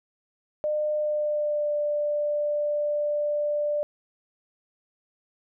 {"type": "tone with pitch glide", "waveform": "sine", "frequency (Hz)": [604, 590.9], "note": ["D5", "D5"], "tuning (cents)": [48, 10], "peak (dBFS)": -23, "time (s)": [0.64, 3.83], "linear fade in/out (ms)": 0, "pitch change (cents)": -38, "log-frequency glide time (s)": [0.93, 1.74], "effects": []}